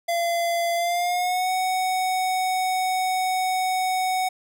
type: tone with pitch glide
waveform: square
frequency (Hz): 683 to 744.8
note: F5 to F#5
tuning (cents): -39 to +11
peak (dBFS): -22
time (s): 0.08-4.29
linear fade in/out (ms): 10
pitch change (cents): +150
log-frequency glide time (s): 0.75-1.51
effects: none